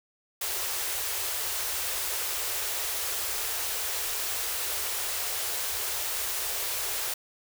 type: band-stop noise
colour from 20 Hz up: white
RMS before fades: -31 dBFS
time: 0.41-7.14 s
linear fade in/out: 5 ms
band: 100 to 350 Hz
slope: 96 dB/octave
effects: none